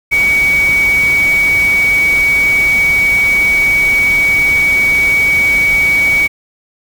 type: tone in noise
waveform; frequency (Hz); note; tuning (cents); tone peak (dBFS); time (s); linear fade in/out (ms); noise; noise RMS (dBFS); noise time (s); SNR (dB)
sine; 2256; C#7; +30; -8; 0.11-6.28; 20; pink; -24; 0.11-6.28; +13
effects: none